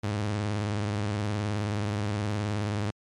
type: tone with vibrato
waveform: sawtooth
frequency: 103.83 Hz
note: G#2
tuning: in tune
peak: -23 dBFS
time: 0.03-2.91 s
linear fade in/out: 10 ms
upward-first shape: triangle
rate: 19 Hz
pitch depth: 120 cents each way
effects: low-pass 7000 Hz 12 dB/octave + MP3 64 kbps